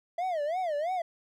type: tone with vibrato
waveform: triangle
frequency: 659.3 Hz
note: E5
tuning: in tune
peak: -26 dBFS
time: 0.18-1.02 s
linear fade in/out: 5 ms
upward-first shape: sine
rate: 3 Hz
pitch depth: 230 cents each way
effects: none